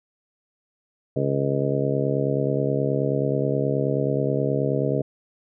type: harmonic tone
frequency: 69.4 Hz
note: C#2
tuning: 3 cents sharp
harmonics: 2 / 3 / 4 / 5 / 6 / 7 / 8 / 9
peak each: -25 / -33 / -28 / -34 / -27 / -27 / -37 / -29 dBFS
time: 1.16-5.02 s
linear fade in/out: 5 ms
effects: none